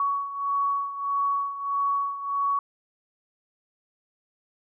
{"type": "beating tone pair", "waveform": "sine", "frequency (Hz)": [1121, 1122.6], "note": ["C#6", "C#6"], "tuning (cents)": [19, 22], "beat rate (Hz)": 1.6, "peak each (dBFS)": [-25, -30], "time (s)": [0, 2.59], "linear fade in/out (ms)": 2, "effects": []}